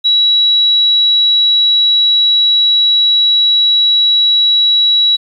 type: tone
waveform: sine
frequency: 3900 Hz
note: B7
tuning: 23 cents flat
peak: -7 dBFS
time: 0.04-5.17 s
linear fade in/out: 20 ms
effects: 8-bit